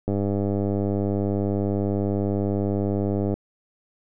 click train, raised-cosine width 2 ms, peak -12 dBFS, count 327, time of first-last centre 0.08-3.34 s, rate 100 Hz, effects none

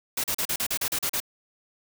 white noise bursts, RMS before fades -27 dBFS, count 10, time 0.17-1.202 s, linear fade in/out 5 ms, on 69 ms, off 38 ms, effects none

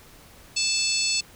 harmonic tone with a mistuned harmonic, 878 Hz, A5, 4 cents flat, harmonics 3 / 4 / 5 / 6 / 7 / 8 / 9, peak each -28 / -35 / -26 / -31 / -34 / -35 / -28 dBFS, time 0.56-1.21 s, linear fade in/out 10 ms, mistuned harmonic 8, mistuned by -15 cents, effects pink hiss -50 dBFS RMS until 1.35 s

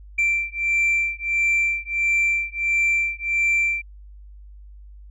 sine beating tone pair, 2349 / 2350.5 Hz, D7 / D7, 0 / +1 cents, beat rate 1.5 Hz, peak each -20 dBFS, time 0.18-3.82 s, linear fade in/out 10 ms, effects tanh soft clip ceiling -15 dBFS + added 50 Hz sine -40 dBFS peak until 5.1 s

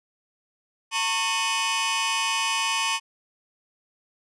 sawtooth tone cluster, 905 / 1102 / 2510 / 2993 Hz, A5 / C#6 / D#7 / F#7, +48 / -11 / +15 / +19 cents, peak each -25 dBFS, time 0.91-3 s, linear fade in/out 50 ms, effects resampled to 22050 Hz

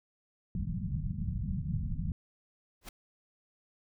white low-pass noise, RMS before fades -34 dBFS, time 0.55-2.12 s, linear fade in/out 2 ms, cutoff 190 Hz, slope 48 dB/octave
pink noise with exponential growth, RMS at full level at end -37 dBFS, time 2.81-2.89 s, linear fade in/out 5 ms, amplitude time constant 17 ms
effects none

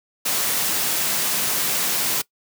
white high-pass noise, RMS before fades -22 dBFS, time 0.25-2.22 s, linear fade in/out 10 ms, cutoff 110 Hz, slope 48 dB/octave, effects noise-tail reverb RT60 0.1 s tail -21 dB re dry

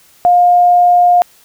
sine tone, 709 Hz, F5, 26 cents sharp, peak -5 dBFS, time 0.25-1.22 s, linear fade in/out 0 ms, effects white hiss -47 dBFS RMS until 1.44 s

